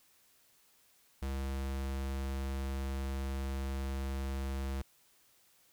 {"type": "tone", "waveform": "square", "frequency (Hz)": 67.5, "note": "C#2", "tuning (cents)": -45, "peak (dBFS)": -35, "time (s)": [1.22, 4.82], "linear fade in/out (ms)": 5, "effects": ["white hiss -67 dBFS RMS until 5.72 s"]}